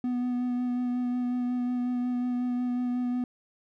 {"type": "tone with vibrato", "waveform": "triangle", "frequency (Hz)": 246.9, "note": "B3", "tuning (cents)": 0, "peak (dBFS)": -24, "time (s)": [0.04, 3.24], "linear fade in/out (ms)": 2, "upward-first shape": "sine", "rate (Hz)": 5.5, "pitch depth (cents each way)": 15, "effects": []}